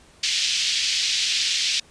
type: band-pass noise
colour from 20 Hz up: white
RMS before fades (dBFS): -23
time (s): 0.23-1.8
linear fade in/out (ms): 5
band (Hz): 2500 to 5400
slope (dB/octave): 24
effects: pink hiss -53 dBFS RMS until 1.9 s + resampled to 22050 Hz